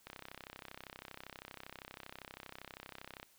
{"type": "click train", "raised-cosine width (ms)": 0.3, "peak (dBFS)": -30, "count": 104, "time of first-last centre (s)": [0.07, 3.23], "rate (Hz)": 32.6, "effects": ["white hiss -67 dBFS RMS until 3.38 s"]}